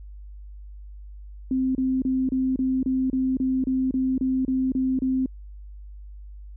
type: tone bursts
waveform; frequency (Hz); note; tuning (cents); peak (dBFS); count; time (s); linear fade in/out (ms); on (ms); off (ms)
sine; 260.6; C4; -7; -20; 14; 1.51-5.26; 2; 240; 30
effects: added 50 Hz sine -38 dBFS peak until 6.56 s